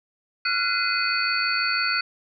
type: tone cluster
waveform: sine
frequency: 1370 / 1476 / 2051 / 2500 / 4458 Hz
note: F6 / F#6 / C7 / D#7 / C#8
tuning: -34 / -5 / -35 / +8 / +9 cents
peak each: -27 / -27 / -31 / -28 / -26 dBFS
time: 0.45-2.01 s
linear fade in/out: 5 ms
effects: none